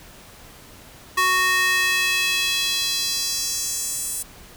square tone with high-pass filter sweep, 370 Hz, F#4, in tune, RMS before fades -22 dBFS, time 1.17-4.23 s, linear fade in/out 10 ms, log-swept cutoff 1300 to 9200 Hz, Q 2.1, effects pink hiss -45 dBFS RMS until 4.56 s

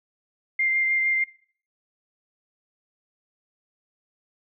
sine tone with vibrato, 2100 Hz, C7, 6 cents sharp, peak -20 dBFS, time 0.59-1.24 s, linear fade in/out 5 ms, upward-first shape sine, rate 6.6 Hz, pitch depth 11 cents each way, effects noise-tail reverb RT60 0.5 s tail -20 dB re dry

